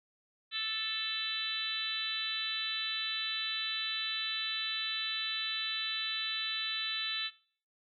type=harmonic tone; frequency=440 Hz; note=A4; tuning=in tune; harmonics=3 / 4 / 5 / 6 / 7 / 8 / 9; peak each=-47 / -42 / -47 / -41 / -41 / -39 / -36 dBFS; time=0.51-7.31 s; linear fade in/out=50 ms; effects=noise-tail reverb RT60 0.5 s tail -21 dB re dry